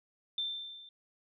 sine tone with level ramp, 3564 Hz, A7, 22 cents sharp, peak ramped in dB -30 to -51 dBFS, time 0.38-0.89 s, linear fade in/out 2 ms, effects none

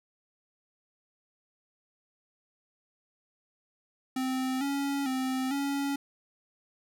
square tone with pitch steps, 259.7 / 279.5 / 260.4 / 279.8 Hz, C4 / C#4 / C4 / C#4, -13 / +14 / -8 / +16 cents, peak -29 dBFS, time 4.16-5.96 s, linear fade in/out 5 ms, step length 450 ms, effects none

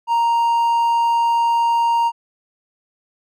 triangle tone, 932.3 Hz, A#5, in tune, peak -12 dBFS, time 0.07-2.12 s, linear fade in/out 50 ms, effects none

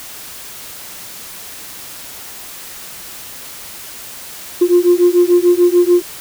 sine beating tone pair, 349.2 / 356 Hz, F4 / F4, 0 / +33 cents, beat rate 6.8 Hz, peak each -10 dBFS, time 4.61-6.02 s, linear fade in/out 10 ms, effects tanh soft clip ceiling -2 dBFS + white hiss -32 dBFS RMS until 6.2 s

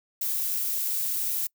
violet noise, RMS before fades -28 dBFS, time 0.21-1.47 s, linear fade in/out 5 ms, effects noise-tail reverb RT60 0.1 s tail -26 dB re dry

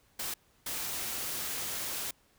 white noise bursts at uneven times, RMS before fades -36 dBFS, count 2, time 0.19-0.34 / 0.66-2.11 s, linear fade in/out 5 ms, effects pink hiss -67 dBFS RMS until 2.38 s

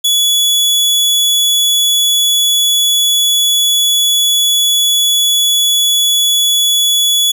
sawtooth tone, 3400 Hz, G#7, 40 cents sharp, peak -6 dBFS, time 0.04-7.32 s, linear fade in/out 10 ms, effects none

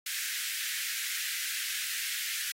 pink high-pass noise, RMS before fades -35 dBFS, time 0.06-2.52 s, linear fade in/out 5 ms, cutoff 1600 Hz, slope 48 dB/octave, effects AAC 48 kbps

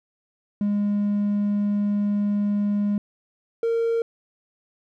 triangle tone pair in turn, 205.1 / 460.4 Hz, G#3 / A#4, -21 / -22 cents, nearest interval octave + major second, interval 1399 cents, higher second, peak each -17 dBFS, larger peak neither, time 0.61-2.98 / 3.63-4.02 s, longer first, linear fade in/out 2 ms, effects tanh soft clip ceiling -14 dBFS

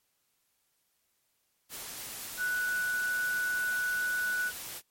sine tone in noise, 1480 Hz, F#6, in tune, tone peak -28 dBFS, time 2.37-4.52 s, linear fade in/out 50 ms, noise white, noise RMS -41 dBFS, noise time 1.69-4.82 s, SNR +10 dB, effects white hiss -75 dBFS RMS until 4.9 s + MP3 64 kbps

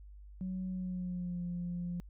sine tone with pitch glide, 185.7 to 175.28 Hz, F#3 to F3, +7 to +7 cents, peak -34 dBFS, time 0.41-2 s, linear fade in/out 0 ms, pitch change -100 cents, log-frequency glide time 0.68-1.42 s, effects tanh soft clip ceiling -31 dBFS + added 50 Hz sine -49 dBFS peak until 2.09 s

